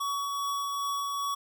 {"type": "tone with tremolo", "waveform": "square", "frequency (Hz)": 1127, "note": "C#6", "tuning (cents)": 28, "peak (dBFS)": -29, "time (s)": [0, 1.35], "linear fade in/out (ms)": 10, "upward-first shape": "triangle", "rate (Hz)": 2.5, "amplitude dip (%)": 25, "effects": []}